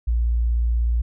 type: tone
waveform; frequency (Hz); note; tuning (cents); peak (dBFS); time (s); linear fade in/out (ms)
sine; 58.27; A#1; 0; -17; 0.07-1.02; 10
effects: none